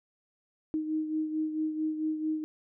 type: beating tone pair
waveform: sine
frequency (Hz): 311.1 / 315.6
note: D#4 / D#4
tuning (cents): 0 / +25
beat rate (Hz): 4.5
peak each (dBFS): -29 / -37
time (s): 0.74-2.44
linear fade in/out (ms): 0
effects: none